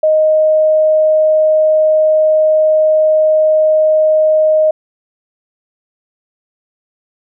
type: tone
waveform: sine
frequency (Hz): 622.3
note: D#5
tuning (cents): 0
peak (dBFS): -7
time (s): 0.03-4.71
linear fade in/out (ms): 5
effects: none